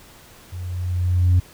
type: tone with level ramp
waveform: sine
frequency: 89.6 Hz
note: F2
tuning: 45 cents sharp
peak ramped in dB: -29 to -9 dBFS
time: 0.52-1.4 s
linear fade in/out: 10 ms
effects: tanh soft clip ceiling -10 dBFS + pink hiss -47 dBFS RMS until 1.53 s